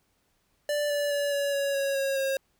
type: tone with pitch steps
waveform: square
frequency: 587.3 / 580.2 / 573.2 / 566.3 / 559.5 / 552.7 / 546.1 / 539.5 Hz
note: D5 / D5 / D5 / C#5 / C#5 / C#5 / C#5 / C#5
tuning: 0 / -21 / -42 / +37 / +16 / -5 / -26 / -47 cents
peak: -26 dBFS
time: 0.69-2.37 s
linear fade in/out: 2 ms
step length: 210 ms
effects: pink hiss -71 dBFS RMS until 2.59 s

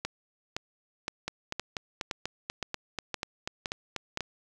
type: two click trains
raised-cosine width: 0.2 ms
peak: -14 / -15 dBFS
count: 9 / 13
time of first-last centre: 0.05-4.174 / 1.28-4.207 s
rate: 1.94 / 4.1 Hz
effects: none

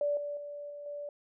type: tone with level steps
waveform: sine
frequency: 581 Hz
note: D5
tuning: 19 cents flat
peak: -27 / -34 / -39 / -41 / -37 dBFS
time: 0.01-1.09 s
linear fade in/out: 2 ms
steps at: 0.17 / 0.37 / 0.7 / 0.86 s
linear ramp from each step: 2 ms
effects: none

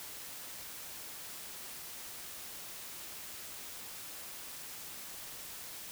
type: silence
effects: white hiss -46 dBFS RMS until 5.91 s

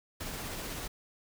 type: noise with tremolo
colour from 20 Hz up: pink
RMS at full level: -38 dBFS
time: 0.2-0.88 s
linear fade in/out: 10 ms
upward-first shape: triangle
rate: 16 Hz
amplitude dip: 25%
effects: none

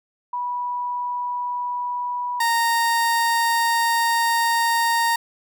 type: tone pair in turn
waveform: sine / 30% pulse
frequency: 979 / 927.2 Hz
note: B5 / A#5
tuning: -15 / -10 cents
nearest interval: minor second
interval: 95 cents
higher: first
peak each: -23 / -15 dBFS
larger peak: second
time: 0.33-2.4 / 2.4-5.16 s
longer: second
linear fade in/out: 5 ms
effects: none

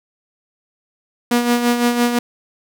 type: tone with tremolo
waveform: sawtooth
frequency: 240.4 Hz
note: B3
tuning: 46 cents flat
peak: -8 dBFS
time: 1.31-2.19 s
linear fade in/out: 5 ms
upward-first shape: sine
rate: 5.9 Hz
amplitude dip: 55%
effects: none

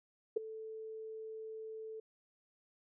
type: tone with ADSR envelope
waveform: sine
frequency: 440 Hz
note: A4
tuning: in tune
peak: -26 dBFS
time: 0.36-2 s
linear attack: 10 ms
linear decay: 9 ms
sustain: -17 dB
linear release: 5 ms
effects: none

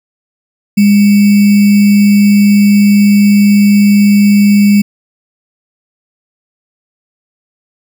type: tone with sample-and-hold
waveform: sine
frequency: 204 Hz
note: G#3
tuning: 31 cents flat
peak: -3 dBFS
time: 0.77-4.82 s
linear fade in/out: 10 ms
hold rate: 2450 Hz
effects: none

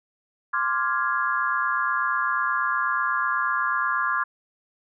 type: chord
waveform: sine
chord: D half-diminished seventh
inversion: third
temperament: equal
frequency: 1046.5 / 1174.7 / 1396.9 / 1661.2 Hz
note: C6 / D6 / F6 / Ab6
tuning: 0 / 0 / 0 / 0 cents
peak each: -27 dBFS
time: 0.53-4.24 s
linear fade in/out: 10 ms
effects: none

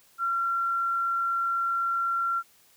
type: tone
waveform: sine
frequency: 1368 Hz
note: F6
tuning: 36 cents flat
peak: -24 dBFS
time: 0.18-2.43 s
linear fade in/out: 50 ms
effects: white hiss -60 dBFS RMS until 2.76 s

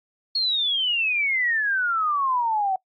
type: exponential sweep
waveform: sine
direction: down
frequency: 4361 to 743 Hz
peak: -20 dBFS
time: 0.35-2.76 s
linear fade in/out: 5 ms
effects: noise-tail reverb RT60 0.1 s tail -22 dB re dry + AAC 48 kbps

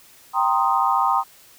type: chord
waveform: sine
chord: C minor seventh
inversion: second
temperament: equal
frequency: 784 / 932.3 / 1046.5 / 1244.5 Hz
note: G5 / Bb5 / C6 / Eb6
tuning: 0 / 0 / 0 / 0 cents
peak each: -22 dBFS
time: 0.33-1.24 s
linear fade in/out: 50 ms
effects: white hiss -50 dBFS RMS until 1.58 s

